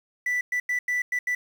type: tone bursts at uneven times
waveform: sine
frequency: 1975.5 Hz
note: B6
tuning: in tune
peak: -20 dBFS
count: 6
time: 0.26-0.41 / 0.52-0.6 / 0.69-0.79 / 0.88-1.02 / 1.12-1.19 / 1.27-1.35 s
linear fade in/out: 5 ms
effects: tanh soft clip ceiling -22 dBFS + 8-bit